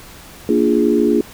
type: chord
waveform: sine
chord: Bb dominant seventh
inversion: none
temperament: equal with one note detuned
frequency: 233.1 / 293.7 / 346.8 / 415.3 Hz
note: Bb3 / D4 / F4 / Ab4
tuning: 0 / 0 / -12 / 0 cents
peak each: -17 dBFS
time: 0.49-1.21 s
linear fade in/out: 2 ms
effects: pink hiss -39 dBFS RMS until 1.33 s